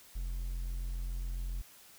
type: tone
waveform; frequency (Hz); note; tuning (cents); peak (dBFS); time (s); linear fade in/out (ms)
triangle; 43.65; F1; 0; -32; 0.15-1.62; 10
effects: white hiss -57 dBFS RMS until 1.98 s